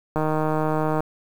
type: click train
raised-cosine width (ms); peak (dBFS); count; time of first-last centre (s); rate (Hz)
1; -10; 132; 0.16-1.005; 155
effects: 7-bit